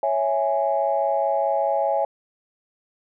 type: chord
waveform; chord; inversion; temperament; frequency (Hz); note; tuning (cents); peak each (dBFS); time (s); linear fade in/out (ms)
sine; C# minor; none; equal; 554.4 / 659.3 / 830.6; C#5 / E5 / G#5; 0 / 0 / 0; -23; 0.03-2.05; 2
effects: tanh soft clip ceiling -9 dBFS